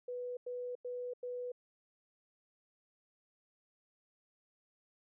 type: tone bursts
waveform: sine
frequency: 493.2 Hz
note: B4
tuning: 2 cents flat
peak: -38 dBFS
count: 4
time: 0.08-1.519 s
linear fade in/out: 5 ms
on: 290 ms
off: 93 ms
effects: none